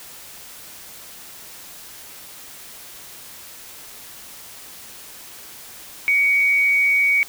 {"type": "tone with frequency modulation", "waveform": "sine", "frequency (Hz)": 2253, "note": "C#7", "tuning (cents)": 28, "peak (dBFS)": -14, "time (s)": [6.08, 7.23], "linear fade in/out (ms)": 0, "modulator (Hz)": 88.4, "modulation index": 0.52, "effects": ["white hiss -40 dBFS RMS until 7.28 s"]}